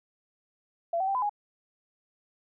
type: tone with pitch steps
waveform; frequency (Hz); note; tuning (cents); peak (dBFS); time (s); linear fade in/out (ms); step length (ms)
sine; 678 / 763 / 785 / 1007 / 827; E5 / G5 / G5 / B5 / G#5; +49 / -47 / +2 / +33 / -8; -25; 0.93-1.295; 5; 73
effects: none